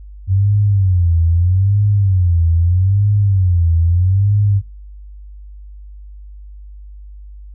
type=tone with vibrato; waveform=sine; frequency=92.5 Hz; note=F#2; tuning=in tune; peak=-10 dBFS; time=0.27-4.62 s; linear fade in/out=50 ms; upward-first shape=sine; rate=0.79 Hz; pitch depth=190 cents each way; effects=noise-tail reverb RT60 0.2 s tail -21 dB re dry + added 50 Hz sine -32 dBFS peak until 7.54 s